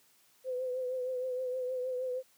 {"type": "tone with vibrato", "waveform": "sine", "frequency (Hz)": 508, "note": "B4", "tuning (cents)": 49, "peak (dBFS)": -32, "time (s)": [0.44, 2.23], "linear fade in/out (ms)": 50, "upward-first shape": "triangle", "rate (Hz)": 6.4, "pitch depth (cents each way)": 48, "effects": ["white hiss -66 dBFS RMS until 2.37 s", "high-pass 100 Hz 12 dB/octave"]}